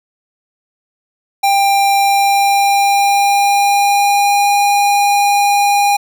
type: tone with pitch glide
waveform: square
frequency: 794 to 811.2 Hz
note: G5 to G#5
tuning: +22 to -41 cents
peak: -10 dBFS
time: 1.43-5.97 s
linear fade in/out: 10 ms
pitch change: +37 cents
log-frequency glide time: 1.96-4.5 s
effects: none